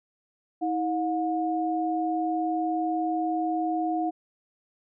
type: tone pair together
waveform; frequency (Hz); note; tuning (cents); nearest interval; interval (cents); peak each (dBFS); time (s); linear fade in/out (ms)
sine; 320.7 / 720; E4 / F#5; -48 / -47; octave + major second; 1401; -27; 0.61-4.11; 20
effects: none